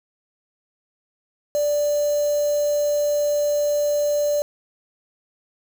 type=tone with quantisation; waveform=sine; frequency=587.3 Hz; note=D5; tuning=in tune; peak=-18 dBFS; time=1.55-4.42 s; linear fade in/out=0 ms; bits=5; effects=none